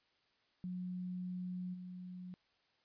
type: tone with level steps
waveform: sine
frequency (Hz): 181.3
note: F#3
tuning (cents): -35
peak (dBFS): -39 / -45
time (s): 0.64-2.34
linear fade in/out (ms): 0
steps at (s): 1.73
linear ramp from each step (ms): 20
effects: white hiss -75 dBFS RMS until 2.84 s + resampled to 11025 Hz